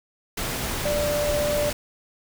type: tone in noise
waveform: sine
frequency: 589 Hz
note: D5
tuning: 5 cents sharp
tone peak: -22 dBFS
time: 0.85-1.7 s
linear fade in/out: 5 ms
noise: pink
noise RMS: -28 dBFS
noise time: 0.37-1.73 s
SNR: +3 dB
effects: none